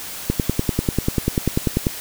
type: click train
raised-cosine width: 3 ms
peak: -4 dBFS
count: 17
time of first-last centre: 0.3-1.869 s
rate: 10.2 Hz
effects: white hiss -32 dBFS RMS until 2 s